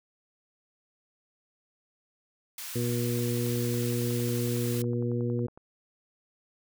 white high-pass noise, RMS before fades -39 dBFS, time 2.58-4.82 s, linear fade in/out 2 ms, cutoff 1100 Hz, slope 12 dB/octave
harmonic tone, 120 Hz, B2, 49 cents flat, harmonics 1 / 2 / 3 / 4, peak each -29 / -32 / -34 / -35 dBFS, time 2.75-5.47 s, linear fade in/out 10 ms
click train, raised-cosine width 1 ms, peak -34 dBFS, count 27, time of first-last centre 3.19-5.575 s, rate 10.9 Hz
effects none

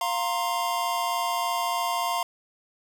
square chord, F suspended fourth, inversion none, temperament equal with one note detuned, 698.5 / 932.3 / 1055.6 Hz, F5 / Bb5 / C6, 0 / 0 / +15 cents, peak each -30 / -30 / -30 dBFS, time 0.01-2.23 s, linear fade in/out 2 ms, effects none

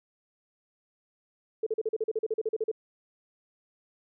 sine tone bursts, 440 Hz, A4, in tune, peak -25 dBFS, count 15, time 1.63-2.715 s, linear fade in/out 5 ms, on 35 ms, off 40 ms, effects none

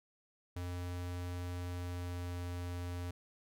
square tone with pitch glide, 88.8 to 88.29 Hz, F2 to F2, +29 to +19 cents, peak -39 dBFS, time 0.56-3.11 s, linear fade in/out 5 ms, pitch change -10 cents, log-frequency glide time 1.66-2.35 s, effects none

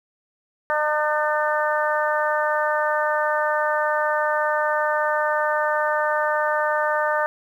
harmonic tone with a mistuned harmonic, 302.8 Hz, D#4, 47 cents flat, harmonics 2 / 3 / 4 / 5 / 6, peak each -23 / -25 / -26 / -27 / -28 dBFS, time 0.7-7.26 s, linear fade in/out 0 ms, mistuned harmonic 6, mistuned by -24 cents, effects 9-bit

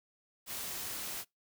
white noise, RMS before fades -40 dBFS, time 0.46-1.25 s, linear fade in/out 50 ms, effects noise-tail reverb RT60 0.2 s tail -26 dB re dry

